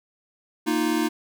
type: chord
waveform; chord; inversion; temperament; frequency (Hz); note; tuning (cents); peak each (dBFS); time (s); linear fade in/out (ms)
square; Bb suspended fourth; none; equal; 233.1 / 311.1 / 349.2; Bb3 / Eb4 / F4; 0 / 0 / 0; -28 / -24 / -28; 0.66-1.09; 20
effects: none